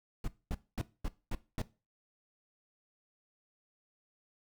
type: noise bursts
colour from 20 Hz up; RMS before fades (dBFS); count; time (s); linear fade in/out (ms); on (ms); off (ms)
brown; -34; 6; 0.24-1.618; 2; 38; 230
effects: noise-tail reverb RT60 0.3 s tail -18 dB re dry